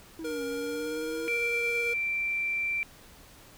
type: linear two-way sweep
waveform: triangle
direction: down then up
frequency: 329.6 to 273.2 to 329.6 Hz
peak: -34 dBFS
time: 0.19-1.28 s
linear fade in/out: 2 ms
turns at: 0.44 s
type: tone with vibrato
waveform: square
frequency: 471.6 Hz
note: A#4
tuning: 20 cents sharp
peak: -33 dBFS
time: 0.24-1.94 s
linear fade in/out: 10 ms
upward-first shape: sine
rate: 18 Hz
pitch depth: 12 cents each way
type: tone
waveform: sine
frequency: 2349 Hz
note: D7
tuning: in tune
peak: -27 dBFS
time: 1.28-2.83 s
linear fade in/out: 0 ms
effects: pink hiss -53 dBFS RMS until 3.57 s